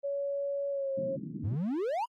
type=tone with pitch glide; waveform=sine; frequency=562 to 540.4 Hz; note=C#5 to C#5; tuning=+24 to -44 cents; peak=-30 dBFS; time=0.03-1.17 s; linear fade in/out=20 ms; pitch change=-68 cents; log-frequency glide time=0.7-0.92 s
type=band-pass noise; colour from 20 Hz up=white; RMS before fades=-40 dBFS; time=0.97-1.56 s; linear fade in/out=10 ms; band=130 to 300 Hz; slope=48 dB/octave
type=exponential sweep; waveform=triangle; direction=up; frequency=87.1 to 1013 Hz; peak=-27 dBFS; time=1.43-2.06 s; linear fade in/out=20 ms
effects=AAC 48 kbps